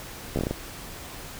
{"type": "slowing click train", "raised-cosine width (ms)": 2, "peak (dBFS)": -13, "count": 7, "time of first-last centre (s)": [0.36, 0.51], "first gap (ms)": 13, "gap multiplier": 1.26, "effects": ["pink hiss -40 dBFS RMS until 1.39 s"]}